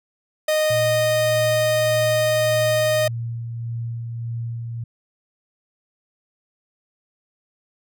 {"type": "tone", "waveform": "45% pulse", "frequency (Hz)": 618, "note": "D#5", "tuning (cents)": -12, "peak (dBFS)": -17, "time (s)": [0.48, 3.08], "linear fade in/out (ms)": 5}
{"type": "tone with tremolo", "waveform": "sine", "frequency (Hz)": 116.54, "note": "A#2", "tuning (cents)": 0, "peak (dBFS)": -24, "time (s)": [0.7, 4.84], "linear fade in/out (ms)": 5, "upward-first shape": "sine", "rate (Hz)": 1.7, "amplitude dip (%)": 30}
{"effects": []}